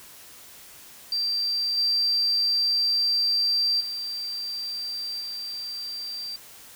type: tone with level steps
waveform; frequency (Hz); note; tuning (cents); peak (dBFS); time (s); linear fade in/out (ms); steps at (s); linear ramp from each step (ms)
sine; 4699; D8; 0; -23 / -20 / -29 / -31; 1.12-6.36; 2; 1.77 / 3.8 / 5.2; 10
effects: white hiss -47 dBFS RMS until 6.75 s